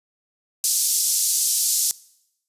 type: band-pass noise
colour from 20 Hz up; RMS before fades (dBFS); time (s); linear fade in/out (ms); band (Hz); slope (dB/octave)
pink; -21; 0.64-1.91; 0; 5400 to 13000; 24
effects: noise-tail reverb RT60 0.8 s tail -21 dB re dry + resampled to 32000 Hz

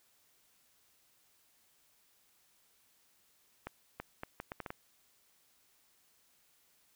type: accelerating click train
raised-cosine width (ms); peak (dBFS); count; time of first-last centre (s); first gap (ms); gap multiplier
0.5; -25; 8; 3.67-4.704; 330; 0.71
effects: white hiss -70 dBFS RMS until 6.95 s

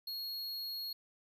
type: tone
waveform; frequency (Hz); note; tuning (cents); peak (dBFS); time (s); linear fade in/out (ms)
square; 4307; C8; +49; -39; 0.07-0.93; 5
effects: none

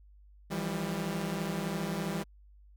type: tone cluster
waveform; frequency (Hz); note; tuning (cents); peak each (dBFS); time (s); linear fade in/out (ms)
sawtooth; 163.1 / 175.1 / 198.1; E3 / F3 / G3; -18 / +5 / +18; -32 / -36 / -31; 0.5-2.24; 20
effects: added 50 Hz sine -54 dBFS peak until 2.76 s

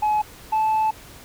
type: tone pair in turn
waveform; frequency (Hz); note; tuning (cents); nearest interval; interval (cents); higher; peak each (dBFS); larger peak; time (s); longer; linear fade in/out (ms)
sine; 849 / 871.9; G#5 / A5; +38 / -16; unison; 46; second; -15; neither; 0.02-0.22 / 0.52-0.91; second; 10
effects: tanh soft clip ceiling -16 dBFS + pink hiss -44 dBFS RMS until 1.24 s

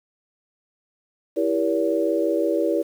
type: chord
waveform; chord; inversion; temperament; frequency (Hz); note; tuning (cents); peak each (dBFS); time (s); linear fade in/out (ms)
sine; E diminished seventh; none; just; 329.6 / 395.6 / 474.7 / 569.6; E4 / G4 / Bb4 / Db5; 0 / +16 / +31 / +47; -23 / -26 / -25 / -24; 1.36-2.83; 20
effects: 8-bit

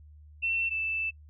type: tone pair in turn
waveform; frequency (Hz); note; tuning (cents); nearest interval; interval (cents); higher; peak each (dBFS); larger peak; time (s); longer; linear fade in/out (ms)
sine; 2696 / 2644; E7 / E7; +38 / +5; unison; 33; first; -26 / -28; first; 0.42-0.7 / 0.7-1.11; second; 20
effects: noise-tail reverb RT60 0.1 s tail -25 dB re dry + added 75 Hz sine -49 dBFS peak until 1.29 s

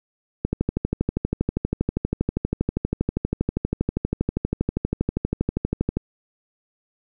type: click train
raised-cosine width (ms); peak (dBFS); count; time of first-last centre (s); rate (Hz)
3; -8; 70; 0.45-5.97; 12.5
effects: none

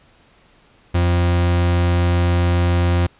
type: tone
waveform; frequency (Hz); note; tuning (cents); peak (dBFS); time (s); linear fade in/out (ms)
40% pulse; 87.31; F2; 0; -13; 0.94-3.07; 10
effects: pink hiss -53 dBFS RMS until 3.19 s + resampled to 8000 Hz

